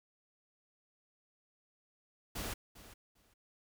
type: noise with echo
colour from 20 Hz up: pink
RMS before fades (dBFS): -40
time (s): 2.35-2.54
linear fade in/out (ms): 10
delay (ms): 400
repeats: 2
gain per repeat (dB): -15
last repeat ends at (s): 3.34
effects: none